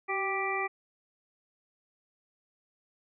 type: harmonic tone with a mistuned harmonic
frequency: 392 Hz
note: G4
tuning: in tune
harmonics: 1 / 2 / 3 / 5 / 6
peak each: -35 / -35 / -35 / -35 / -35 dBFS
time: 0.08-0.68 s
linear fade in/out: 20 ms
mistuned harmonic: 1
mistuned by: -37 cents
effects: none